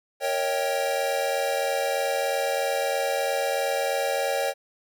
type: chord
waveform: square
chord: Eb dominant seventh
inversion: second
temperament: equal with one note detuned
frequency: 466.2 / 554.4 / 637.5 / 784 Hz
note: Bb4 / Db5 / Eb5 / G5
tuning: 0 / 0 / +42 / 0 cents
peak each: -33 / -27 / -33 / -30 dBFS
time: 0.2-4.54 s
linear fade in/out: 50 ms
effects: none